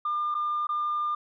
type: tone with dropouts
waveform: sine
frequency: 1202 Hz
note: D6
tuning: 40 cents sharp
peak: -24 dBFS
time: 0.05-1.15 s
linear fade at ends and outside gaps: 5 ms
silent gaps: 0.344-0.349 / 0.67-0.69 s
effects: tanh soft clip ceiling -22 dBFS